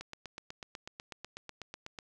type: click train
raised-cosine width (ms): 0.2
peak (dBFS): -25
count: 17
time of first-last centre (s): 0.01-1.988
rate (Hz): 8.09
effects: none